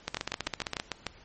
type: two click trains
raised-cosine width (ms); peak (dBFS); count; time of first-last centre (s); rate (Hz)
0.2; -13 / -13; 7 / 12; 0.17-1.067 / 0.08-0.799; 6.69 / 15.3
effects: pink hiss -55 dBFS RMS until 1.24 s + MP3 32 kbps